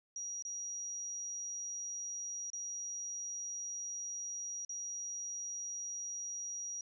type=tone with dropouts; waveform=sine; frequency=5750 Hz; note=F8; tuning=50 cents sharp; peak=-39 dBFS; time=0.16-6.81 s; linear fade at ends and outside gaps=2 ms; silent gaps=0.424-0.45 / 2.502-2.532 / 4.65-4.693 s; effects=none